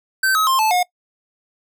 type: tone with pitch steps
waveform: square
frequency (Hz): 1545 / 1276.9 / 1055.3 / 872.1 / 720.8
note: G6 / D#6 / C6 / A5 / F#5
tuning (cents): -26 / +44 / +14 / -16 / -45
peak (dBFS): -15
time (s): 0.23-0.83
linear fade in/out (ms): 5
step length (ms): 120
effects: noise-tail reverb RT60 0.1 s tail -22 dB re dry